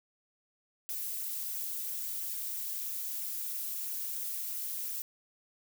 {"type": "noise with flanger", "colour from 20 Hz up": "violet", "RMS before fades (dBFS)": -37, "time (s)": [0.89, 5.02], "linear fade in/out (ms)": 0, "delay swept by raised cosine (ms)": [0.22, 4.12], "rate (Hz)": 3, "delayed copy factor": -0.5, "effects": []}